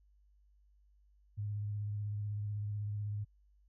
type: tone with vibrato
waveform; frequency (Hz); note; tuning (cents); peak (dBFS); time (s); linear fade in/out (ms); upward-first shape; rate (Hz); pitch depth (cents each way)
sine; 103.83; G#2; 0; -35; 1.37-3.25; 20; sine; 16; 25
effects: added 50 Hz sine -64 dBFS peak until 3.68 s